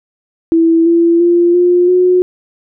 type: tone with pitch steps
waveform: sine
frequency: 329.6 / 337.7 / 346 / 354.5 / 363.2 Hz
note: E4 / E4 / F4 / F4 / F#4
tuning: 0 / +42 / -16 / +26 / -32 cents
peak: -6 dBFS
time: 0.52-2.22 s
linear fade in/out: 0 ms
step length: 340 ms
effects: none